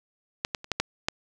clicks, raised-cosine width 0.2 ms, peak -9 / -11 / -24 / -8 / -6 / -7 dBFS, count 6, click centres 0.449 / 0.548 / 0.644 / 0.717 / 0.8 / 1.085 s, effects none

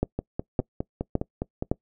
two click trains, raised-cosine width 2 ms, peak -9 / -14 dBFS, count 4 / 8, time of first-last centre 0.03-1.715 / 0.19-1.624 s, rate 1.78 / 4.88 Hz, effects noise-tail reverb RT60 0.1 s tail -23 dB re dry

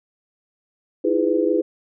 sine tone cluster, 316.6 / 341.9 / 411.2 / 501 Hz, D#4 / F4 / G#4 / B4, +30 / -37 / -17 / +25 cents, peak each -22 dBFS, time 1.04-1.62 s, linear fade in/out 10 ms, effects none

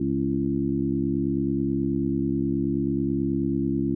harmonic tone with a mistuned harmonic, 69.3 Hz, C#2, in tune, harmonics 1 / 2 / 3 / 4 / 5, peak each -36 / -30 / -28 / -26 / -28 dBFS, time 0-3.95 s, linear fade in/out 5 ms, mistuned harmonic 5, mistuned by -44 cents, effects none

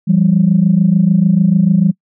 sine tone pair together, 169.2 / 196 Hz, E3 / G3, +45 / 0 cents, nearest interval minor third, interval 255 cents, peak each -10 dBFS, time 0.07-1.92 s, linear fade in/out 20 ms, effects noise-tail reverb RT60 0.1 s tail -26 dB re dry + tanh soft clip ceiling 0 dBFS

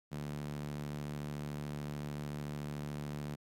sawtooth tone with high-pass filter, 73.6 Hz, D2, 4 cents sharp, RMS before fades -41 dBFS, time 0.11-3.36 s, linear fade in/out 20 ms, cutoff 160 Hz, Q 2.4, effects AAC 64 kbps

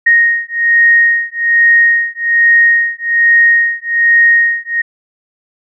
sine beating tone pair, 1864.7 / 1865.9 Hz, A#6 / A#6, 0 / +1 cents, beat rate 1.2 Hz, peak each -10 dBFS, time 0.06-4.82 s, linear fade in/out 10 ms, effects none

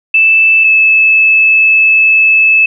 sine tone pair in turn, 2637 / 2611 Hz, E7 / E7, 0 / -17 cents, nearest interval unison, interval 17 cents, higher first, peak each -4 dBFS, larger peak neither, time 0.14-0.64 / 0.64-2.66 s, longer second, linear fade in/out 5 ms, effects none

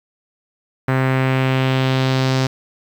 sawtooth tone with low-pass filter sweep, 131.4 Hz, C3, 8 cents sharp, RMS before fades -17 dBFS, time 0.88-2.47 s, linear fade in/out 5 ms, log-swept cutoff 1800 to 5300 Hz, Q 1.9, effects 7-bit

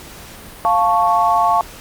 sine chord, F augmented, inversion none, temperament equal, 698.5 / 880 / 1108.7 Hz, F5 / A5 / C#6, 0 / 0 / 0 cents, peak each -16 dBFS, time 0.65-1.61 s, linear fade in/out 0 ms, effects pink hiss -37 dBFS RMS until 1.8 s + Opus 48 kbps

